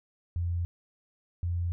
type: tone pair in turn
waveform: sine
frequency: 86.4 / 86.79 Hz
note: F2 / F2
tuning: -18 / -10 cents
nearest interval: unison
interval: 8 cents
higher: second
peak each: -27 dBFS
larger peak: neither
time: 0.36-0.65 / 1.43-1.72 s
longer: neither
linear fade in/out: 0 ms
effects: none